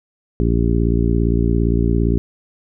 harmonic tone, 57.5 Hz, A#1, 23 cents flat, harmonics 1 / 2 / 3 / 4 / 5 / 6 / 7, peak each -17 / -20 / -22 / -23 / -24 / -25 / -25 dBFS, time 0.4-2.18 s, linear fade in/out 0 ms, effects none

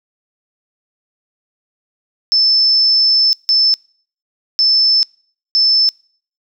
sine tone bursts at uneven times, 5274 Hz, E8, in tune, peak -9 dBFS, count 4, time 2.32-3.33 / 3.49-3.74 / 4.59-5.03 / 5.55-5.89 s, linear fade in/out 0 ms, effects noise-tail reverb RT60 0.5 s tail -25 dB re dry

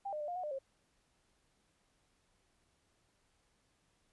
sine tone with pitch steps, 793 / 606 / 594 / 706 / 731 / 600 / 539 Hz, G5 / D#5 / D5 / F5 / F#5 / D5 / C#5, +20 / -46 / +20 / +19 / -21 / +37 / -49 cents, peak -37 dBFS, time 0.05-0.589 s, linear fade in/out 10 ms, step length 77 ms, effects pink hiss -75 dBFS RMS until 4.12 s + resampled to 24000 Hz

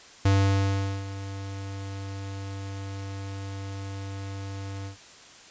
square tone with ADSR envelope, 98 Hz, G2, in tune, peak -18 dBFS, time 0.25-4.97 s, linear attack 6 ms, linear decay 780 ms, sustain -16 dB, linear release 110 ms, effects white hiss -49 dBFS RMS until 5.5 s + resampled to 16000 Hz

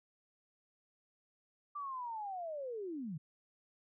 sine linear sweep, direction down, 1183 to 140 Hz, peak -39 dBFS, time 1.75-3.18 s, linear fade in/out 10 ms, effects none

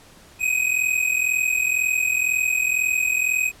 square tone pair together, 2489 / 2531 Hz, D#7 / D#7, 0 / +29 cents, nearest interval unison, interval 29 cents, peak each -23 / -22 dBFS, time 0.39-3.52 s, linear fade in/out 50 ms, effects pink hiss -49 dBFS RMS until 3.6 s + low-pass 12000 Hz 12 dB/octave

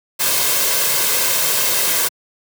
white noise with comb filter, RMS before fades -17 dBFS, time 0.19-2.09 s, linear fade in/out 20 ms, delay 1.9 ms, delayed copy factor +0.55, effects high-pass 150 Hz 12 dB/octave

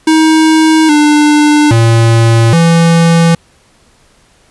square tone with pitch steps, 316.6 / 298.1 / 114.8 / 167.1 Hz, D#4 / D4 / A#2 / E3, +30 / +26 / -26 / +24 cents, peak -5 dBFS, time 0.07-3.35 s, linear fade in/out 5 ms, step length 820 ms, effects pink hiss -48 dBFS RMS until 4.5 s + resampled to 24000 Hz

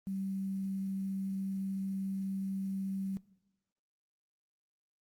sine tone with quantisation, 193.2 Hz, G3, 25 cents flat, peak -34 dBFS, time 0.07-3.17 s, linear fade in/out 0 ms, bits 10, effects noise-tail reverb RT60 0.9 s tail -20 dB re dry + Opus 32 kbps

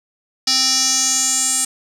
square tone with band-pass filter sweep, 261.6 Hz, C4, in tune, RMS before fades -17 dBFS, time 0.47-1.65 s, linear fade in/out 5 ms, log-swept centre 5100 to 8200 Hz, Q 4.9, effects none

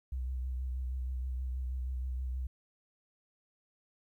sine tone with vibrato, 63.6 Hz, C2, 48 cents flat, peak -33 dBFS, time 0.12-2.47 s, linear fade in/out 5 ms, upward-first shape sine, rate 6.3 Hz, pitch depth 36 cents each way, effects 12-bit

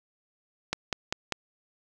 click train, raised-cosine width 0.2 ms, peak -10 dBFS, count 4, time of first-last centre 0.73-1.323 s, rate 5.06 Hz, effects none

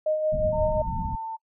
sine tone with tremolo, 619 Hz, D#5, 9 cents flat, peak -20 dBFS, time 0.06-0.82 s, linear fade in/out 5 ms, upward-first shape sine, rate 5.6 Hz, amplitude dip 45%
pink low-pass noise, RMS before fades -30 dBFS, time 0.32-1.16 s, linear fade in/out 10 ms, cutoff 230 Hz, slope 48 dB/octave
sine tone with pitch glide, 911 to 895.3 Hz, A#5 to A5, -40 to +30 cents, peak -30 dBFS, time 0.52-1.37 s, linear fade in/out 20 ms, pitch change -30 cents, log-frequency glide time 0.75-1.02 s
effects noise-tail reverb RT60 0.1 s tail -25 dB re dry

